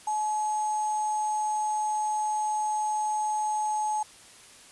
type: tone with sample-and-hold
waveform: sine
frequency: 854 Hz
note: G#5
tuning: 48 cents sharp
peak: -25 dBFS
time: 0.07-4.03 s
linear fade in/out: 5 ms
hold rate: 7350 Hz
effects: white hiss -51 dBFS RMS until 4.71 s + resampled to 24000 Hz